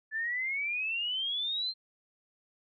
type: exponential sweep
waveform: sine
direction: up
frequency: 1732 to 4186 Hz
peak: -30 dBFS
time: 0.11-1.74 s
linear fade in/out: 50 ms
effects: none